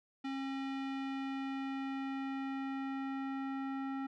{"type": "tone with low-pass filter sweep", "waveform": "square", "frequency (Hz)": 270, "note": "C#4", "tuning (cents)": -45, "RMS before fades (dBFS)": -39, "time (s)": [0.24, 4.07], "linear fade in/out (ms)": 10, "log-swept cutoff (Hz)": [3300, 1600], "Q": 1.2, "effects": []}